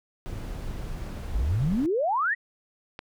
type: noise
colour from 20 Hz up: brown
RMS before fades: -34 dBFS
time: 0.26-1.86 s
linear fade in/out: 0 ms
type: exponential sweep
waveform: sine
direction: up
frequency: 45 to 1975.5 Hz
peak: -22 dBFS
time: 1.33-2.35 s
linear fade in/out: 20 ms
type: click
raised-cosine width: 0.3 ms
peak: -21 dBFS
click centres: 2.991 s
effects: none